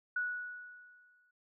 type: tone with exponential decay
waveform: sine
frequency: 1469 Hz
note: F#6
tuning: 13 cents flat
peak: -30 dBFS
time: 0.16-1.31 s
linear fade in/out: 5 ms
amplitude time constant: 250 ms
effects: none